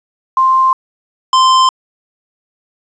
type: tone pair in turn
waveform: sine / square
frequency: 1049 / 1040 Hz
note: C6 / C6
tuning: +4 / -11 cents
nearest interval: unison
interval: 15 cents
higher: first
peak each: -7 dBFS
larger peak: neither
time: 0.37-0.73 / 1.33-1.69 s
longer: neither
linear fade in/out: 2 ms
effects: resampled to 16000 Hz + 7-bit